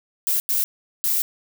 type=noise bursts at uneven times; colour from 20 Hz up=violet; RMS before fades=-21 dBFS; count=3; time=0.27-0.4 / 0.49-0.64 / 1.04-1.22 s; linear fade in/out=0 ms; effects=none